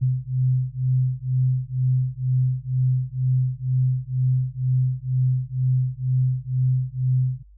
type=beating tone pair; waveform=sine; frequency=127.4 / 129.5 Hz; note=C3 / C3; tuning=-46 / -17 cents; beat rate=2.1 Hz; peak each=-22 dBFS; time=0.01-7.43 s; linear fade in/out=20 ms; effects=noise-tail reverb RT60 0.1 s tail -26 dB re dry + added 50 Hz sine -46 dBFS peak until 7.57 s